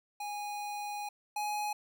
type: tone pair in turn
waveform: square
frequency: 825 / 836.5 Hz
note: G#5 / G#5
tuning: -12 / +12 cents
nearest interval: unison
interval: 24 cents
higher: second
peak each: -37 / -33 dBFS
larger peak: second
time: 0.2-1.09 / 1.36-1.73 s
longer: first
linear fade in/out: 5 ms
effects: none

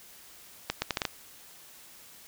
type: accelerating click train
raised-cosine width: 0.2 ms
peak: -10 dBFS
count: 6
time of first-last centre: 0.7-1.052 s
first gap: 120 ms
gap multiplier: 0.73
effects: white hiss -52 dBFS RMS until 2.27 s

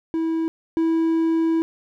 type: tone pair in turn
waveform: triangle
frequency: 325.4 / 326.7 Hz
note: E4 / E4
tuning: -22 / -15 cents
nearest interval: unison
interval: 7 cents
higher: second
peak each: -18 / -15 dBFS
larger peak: second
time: 0.14-0.48 / 0.77-1.62 s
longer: second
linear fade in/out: 0 ms
effects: none

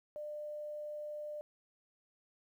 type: tone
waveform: sine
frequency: 598 Hz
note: D5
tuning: 31 cents sharp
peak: -40 dBFS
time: 0.16-1.41 s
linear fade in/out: 0 ms
effects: 12-bit

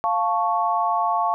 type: chord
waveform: sine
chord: F augmented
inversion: none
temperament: equal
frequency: 698.5 / 880 / 1108.7 Hz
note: F5 / A5 / C#6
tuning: 0 / 0 / 0 cents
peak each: -23 dBFS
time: 0.04-1.34 s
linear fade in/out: 0 ms
effects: none

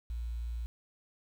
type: tone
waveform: sine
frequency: 58.27 Hz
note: A#1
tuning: in tune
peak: -33 dBFS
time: 0.1-0.66 s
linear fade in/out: 0 ms
effects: tanh soft clip ceiling -30 dBFS + 10-bit

